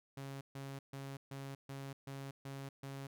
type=tone bursts; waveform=sawtooth; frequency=137.1 Hz; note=C#3; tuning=19 cents flat; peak=-40 dBFS; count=8; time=0.17-3.07 s; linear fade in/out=5 ms; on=240 ms; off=140 ms; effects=none